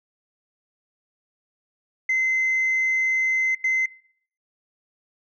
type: tone bursts at uneven times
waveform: sine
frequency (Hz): 2061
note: C7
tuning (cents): -27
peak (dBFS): -17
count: 2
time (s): 2.09-3.55 / 3.64-3.86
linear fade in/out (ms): 5
effects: noise-tail reverb RT60 0.6 s tail -23 dB re dry + tanh soft clip ceiling -16 dBFS